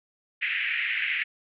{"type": "band-pass noise", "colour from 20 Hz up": "pink", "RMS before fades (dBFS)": -28, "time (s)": [0.41, 1.24], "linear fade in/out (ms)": 20, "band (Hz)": [1800, 2700], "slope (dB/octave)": 48, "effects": []}